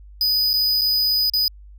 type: tone with dropouts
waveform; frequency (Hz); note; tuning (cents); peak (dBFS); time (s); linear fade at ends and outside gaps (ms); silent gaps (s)
square; 4978; D#8; 0; -17; 0.21-1.48; 1; 0.532-0.538 / 0.812-0.817 / 1.298-1.336
effects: added 50 Hz sine -40 dBFS peak until 1.78 s